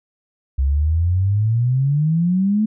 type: exponential sweep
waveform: sine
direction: up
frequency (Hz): 65.41 to 220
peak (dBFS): -14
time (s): 0.58-2.66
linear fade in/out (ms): 10
effects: none